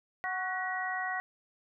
harmonic tone with a mistuned harmonic, 370.9 Hz, F#4, 4 cents sharp, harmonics 2 / 3 / 4 / 5, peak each -36 / -40 / -39 / -35 dBFS, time 0.24-1.2 s, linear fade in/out 0 ms, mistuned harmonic 5, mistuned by +52 cents, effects none

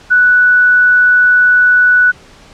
sine tone, 1480 Hz, F#6, in tune, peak -5 dBFS, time 0.1-2.12 s, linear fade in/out 20 ms, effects pink hiss -40 dBFS RMS until 2.53 s + low-pass 6000 Hz 12 dB/octave

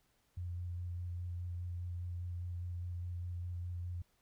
sine tone with vibrato, 88 Hz, F2, 14 cents sharp, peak -38 dBFS, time 0.37-4.02 s, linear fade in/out 5 ms, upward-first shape square, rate 4.9 Hz, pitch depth 12 cents each way, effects pink hiss -75 dBFS RMS until 4.21 s

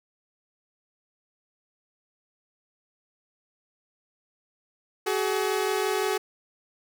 sawtooth tone pair together, 378 / 423.8 Hz, F#4 / G#4, +37 / +35 cents, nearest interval major second, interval 198 cents, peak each -23 dBFS, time 5.06-6.18 s, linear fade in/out 10 ms, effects none

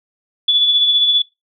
sine tone with tremolo, 3441 Hz, A7, 39 cents flat, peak -9 dBFS, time 0.48-1.22 s, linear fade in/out 5 ms, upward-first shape sine, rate 15 Hz, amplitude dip 40%, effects noise-tail reverb RT60 0.2 s tail -19 dB re dry

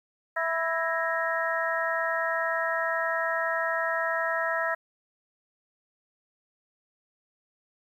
harmonic tone with a mistuned harmonic, 329.6 Hz, E4, in tune, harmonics 2 / 3 / 4 / 5 / 6, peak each -30 / -34 / -32 / -32 / -31 dBFS, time 0.36-4.75 s, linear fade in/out 10 ms, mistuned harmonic 6, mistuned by -97 cents, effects 10-bit

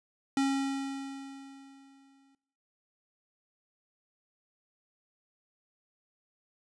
square tone with exponential decay, 272.9 Hz, C#4, 27 cents flat, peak -25 dBFS, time 0.37-2.35 s, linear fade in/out 2 ms, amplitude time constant 430 ms, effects noise-tail reverb RT60 1.0 s tail -24 dB re dry + resampled to 22050 Hz

